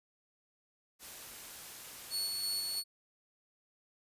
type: noise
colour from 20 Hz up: white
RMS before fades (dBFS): -48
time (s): 0.99-2.83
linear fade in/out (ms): 50
type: tone with tremolo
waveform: sawtooth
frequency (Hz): 4403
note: C#8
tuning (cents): -13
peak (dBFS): -30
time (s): 2.1-2.84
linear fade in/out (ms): 50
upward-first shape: square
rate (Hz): 3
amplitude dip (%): 25
effects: resampled to 32000 Hz